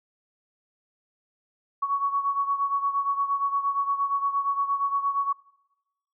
sine beating tone pair, 1116 / 1124.6 Hz, C#6 / C#6, +11 / +25 cents, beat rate 8.6 Hz, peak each -24 / -29 dBFS, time 1.82-5.33 s, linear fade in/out 10 ms, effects noise-tail reverb RT60 0.9 s tail -21 dB re dry

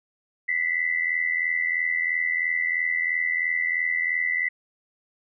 sine tone pair together, 1968 / 2051 Hz, B6 / C7, -7 / -35 cents, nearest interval minor second, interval 72 cents, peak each -24 / -26 dBFS, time 0.48-4.49 s, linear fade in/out 10 ms, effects none

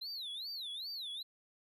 triangle tone with vibrato, 3951 Hz, B7, in tune, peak -39 dBFS, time 0.01-1.23 s, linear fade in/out 10 ms, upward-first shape sine, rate 2.5 Hz, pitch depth 280 cents each way, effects none

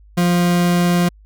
40% pulse tone, 175.3 Hz, F3, 7 cents sharp, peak -12 dBFS, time 0.17-1.09 s, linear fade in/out 10 ms, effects added 51 Hz sine -43 dBFS peak until 1.25 s

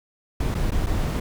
brown noise with dropouts, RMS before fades -23 dBFS, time 0.4-1.2 s, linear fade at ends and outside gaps 5 ms, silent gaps 0.545-0.549 / 0.708-0.718 / 0.863-0.867 s, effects none

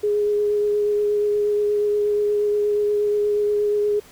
sine tone with vibrato, 415.3 Hz, G#4, in tune, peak -17 dBFS, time 0.03-4 s, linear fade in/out 10 ms, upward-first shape triangle, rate 8.4 Hz, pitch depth 14 cents each way, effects pink hiss -48 dBFS RMS until 4.11 s

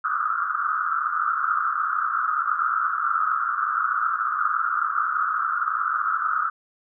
white band-pass noise, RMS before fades -24 dBFS, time 0.04-6.5 s, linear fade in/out 10 ms, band 1200 to 1400 Hz, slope 96 dB/octave, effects none

